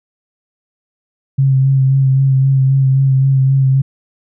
sine tone with vibrato, 134.3 Hz, C3, 46 cents sharp, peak -8 dBFS, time 1.38-3.82 s, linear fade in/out 10 ms, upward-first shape sine, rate 3.8 Hz, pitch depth 24 cents each way, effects none

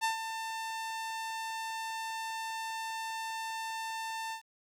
sawtooth tone with ADSR envelope, 895 Hz, A5, 29 cents sharp, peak -23 dBFS, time 0.01-4.42 s, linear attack 32 ms, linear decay 120 ms, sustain -9 dB, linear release 96 ms, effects low-pass 10000 Hz 12 dB/octave + 10-bit

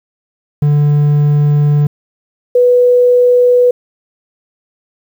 triangle / sine tone pair in turn, 146.83 / 492.5 Hz, D3 / B4, 0 / -5 cents, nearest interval octave + major sixth, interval 2095 cents, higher second, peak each -5 dBFS, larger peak neither, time 0.62-1.87 / 2.55-3.71 s, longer first, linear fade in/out 5 ms, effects 7-bit

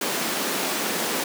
pink high-pass noise, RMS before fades -26 dBFS, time 0.01-1.24 s, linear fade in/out 5 ms, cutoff 210 Hz, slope 24 dB/octave, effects none

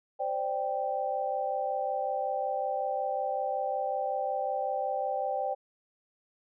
sine chord, C suspended second, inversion none, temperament just, 523.3 / 588.7 / 784.9 Hz, C5 / D5 / G5, 0 / +4 / +2 cents, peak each -34 / -34 / -31 dBFS, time 0.19-5.55 s, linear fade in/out 20 ms, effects none

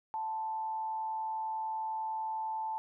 sine tone with frequency modulation, 880 Hz, A5, in tune, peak -33 dBFS, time 0.14-2.78 s, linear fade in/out 0 ms, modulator 151 Hz, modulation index 0.25, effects none

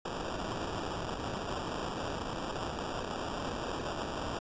blue noise with sample-and-hold, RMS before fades -37 dBFS, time 0.05-4.39 s, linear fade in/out 5 ms, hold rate 2100 Hz, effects resampled to 16000 Hz

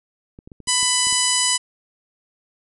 clicks, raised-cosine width 3 ms, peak -27 dBFS, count 8, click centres 0.389 / 0.475 / 0.518 / 0.603 / 0.674 / 0.829 / 1.07 / 1.126 s
harmonic tone, 996 Hz, B5, 14 cents sharp, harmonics 1 / 2 / 3 / 4 / 5 / 6 / 7 / 8 / 9 / 10, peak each -28 / -28 / -24 / -29 / -24 / -28 / -26 / -24 / -28 / -26 dBFS, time 0.67-1.58 s, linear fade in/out 20 ms
effects none

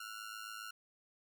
sawtooth ring-modulated tone, 1402 Hz, F6, 6 cents sharp, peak -38 dBFS, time 0-0.71 s, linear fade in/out 5 ms, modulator 53.7 Hz, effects none

